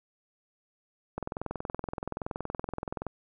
click train, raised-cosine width 1 ms, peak -19 dBFS, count 41, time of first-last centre 1.18-3.067 s, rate 21.2 Hz, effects none

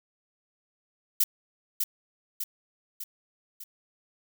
violet noise with echo, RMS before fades -22 dBFS, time 1.2-1.24 s, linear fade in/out 5 ms, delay 600 ms, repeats 4, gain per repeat -5 dB, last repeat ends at 3.64 s, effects none

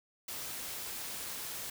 white noise, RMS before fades -41 dBFS, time 0.28-1.7 s, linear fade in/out 5 ms, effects none

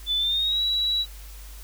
sine tone with pitch glide, 3500 to 3906 Hz, A7 to B7, -10 to -20 cents, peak -21 dBFS, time 0.06-1.06 s, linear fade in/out 50 ms, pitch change +190 cents, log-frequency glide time 0.17-0.62 s, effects added 50 Hz sine -39 dBFS peak until 1.63 s + white hiss -48 dBFS RMS until 1.63 s

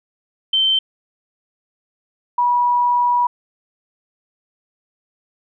sine tone pair in turn, 3104 / 971.2 Hz, G7 / B5, -18 / -29 cents, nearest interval octave + minor sixth, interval 2011 cents, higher first, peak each -13 dBFS, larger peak neither, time 0.53-0.79 / 2.38-3.27 s, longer second, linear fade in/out 5 ms, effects none

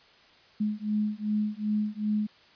sine beating tone pair, 210 / 212.6 Hz, G#3 / G#3, +19 / +41 cents, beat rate 2.6 Hz, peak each -29 dBFS, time 0.6-2.27 s, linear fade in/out 10 ms, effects white hiss -57 dBFS RMS until 2.55 s + resampled to 11025 Hz

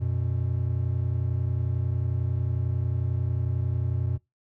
triangle tone pair together, 90.1 / 121.22 Hz, F#2 / B2, -45 / -32 cents, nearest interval perfect fourth, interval 513 cents, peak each -25 dBFS, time 0-4.18 s, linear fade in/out 20 ms, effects noise-tail reverb RT60 0.2 s tail -22 dB re dry

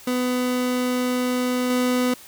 30% pulse tone with level steps, 250 Hz, B3, 21 cents sharp, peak -18 / -16 dBFS, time 0.07-2.14 s, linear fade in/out 5 ms, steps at 1.7 s, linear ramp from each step 2 ms, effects white hiss -45 dBFS RMS until 2.27 s

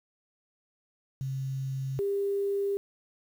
sine tone pair in turn, 133.8 / 399.3 Hz, C3 / G4, +39 / +32 cents, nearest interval octave + perfect fifth, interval 1893 cents, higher second, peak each -30 / -26 dBFS, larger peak second, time 1.21-1.99 / 1.99-2.77 s, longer neither, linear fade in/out 0 ms, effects 9-bit

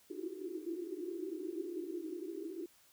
pink band-pass noise, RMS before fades -42 dBFS, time 0.1-2.66 s, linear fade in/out 5 ms, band 320 to 380 Hz, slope 96 dB/octave, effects white hiss -66 dBFS RMS until 2.92 s

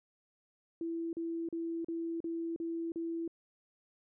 sine tone bursts, 332.4 Hz, E4, 15 cents sharp, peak -34 dBFS, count 7, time 0.81-3.278 s, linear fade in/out 2 ms, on 320 ms, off 38 ms, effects none

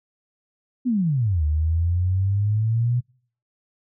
sine exponential two-way sweep, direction down then up, 262.5 to 74.3 to 124.3 Hz, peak -18 dBFS, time 0.85-3.01 s, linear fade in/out 20 ms, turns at 1.44 s, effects noise-tail reverb RT60 0.5 s tail -25 dB re dry

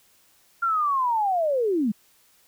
sine linear sweep, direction down, 1396.9 to 193.1 Hz, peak -20 dBFS, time 0.62-1.92 s, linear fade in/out 10 ms, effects white hiss -60 dBFS RMS until 2.47 s

